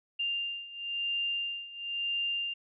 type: beating tone pair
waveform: sine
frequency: 2794 / 2794.99 Hz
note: F7 / F7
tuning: 0 / +1 cents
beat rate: 0.99 Hz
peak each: -36 / -33 dBFS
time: 0.19-2.54 s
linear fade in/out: 10 ms
effects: none